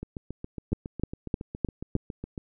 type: two click trains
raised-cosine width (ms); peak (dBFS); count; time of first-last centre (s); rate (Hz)
3; -22 / -12; 18 / 5; 0.03-2.378 / 0.73-1.953; 7.24 / 3.27
effects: none